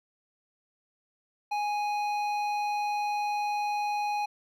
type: tone with hard clipping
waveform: sine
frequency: 830 Hz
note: G#5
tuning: 1 cent flat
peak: -29 dBFS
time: 1.51-4.26 s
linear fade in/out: 10 ms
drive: 10 dB
effects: none